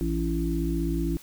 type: harmonic tone with a mistuned harmonic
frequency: 55.7 Hz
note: A1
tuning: 22 cents sharp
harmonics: 1 / 3 / 5 / 6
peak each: -28 / -30 / -31 / -30 dBFS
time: 0.01-1.17 s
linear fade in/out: 0 ms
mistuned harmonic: 1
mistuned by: +39 cents
effects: white hiss -50 dBFS RMS until 1.22 s